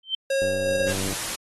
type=tone with exponential growth; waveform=sine; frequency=3111 Hz; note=G7; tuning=14 cents flat; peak=-19 dBFS; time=0.03-0.15 s; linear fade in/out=5 ms; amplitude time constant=26 ms
type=tone with tremolo; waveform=square; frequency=543 Hz; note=C#5; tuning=36 cents flat; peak=-21 dBFS; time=0.3-0.93 s; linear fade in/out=5 ms; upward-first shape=sine; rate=2.6 Hz; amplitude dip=35%
type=click train; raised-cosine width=2 ms; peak=-21 dBFS; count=69; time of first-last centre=0.42-1.128 s; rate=96 Hz
type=noise; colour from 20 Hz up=white; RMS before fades=-29 dBFS; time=0.87-1.36 s; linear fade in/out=10 ms
effects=low-pass 12000 Hz 12 dB/octave + AAC 32 kbps